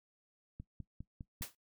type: click train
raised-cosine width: 5 ms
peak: -33 dBFS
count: 5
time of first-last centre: 0.6-1.411 s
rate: 4.93 Hz
type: noise with exponential decay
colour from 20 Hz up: white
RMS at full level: -37 dBFS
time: 1.42-1.55 s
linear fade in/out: 1 ms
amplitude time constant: 27 ms
effects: noise-tail reverb RT60 0.1 s tail -18 dB re dry